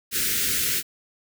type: band-stop noise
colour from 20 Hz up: white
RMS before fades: -24 dBFS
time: 0.11-0.83 s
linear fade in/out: 50 ms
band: 470 to 1400 Hz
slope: 48 dB/octave
effects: none